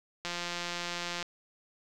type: click train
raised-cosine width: 0.2 ms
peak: -18 dBFS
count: 171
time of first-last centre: 0.25-1.227 s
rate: 174 Hz
effects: none

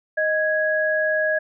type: tone pair together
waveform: sine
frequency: 623 / 1661.2 Hz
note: D#5 / G#6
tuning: +2 / 0 cents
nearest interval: octave + perfect fourth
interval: 1698 cents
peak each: -21 dBFS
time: 0.17-1.39 s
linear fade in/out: 10 ms
effects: none

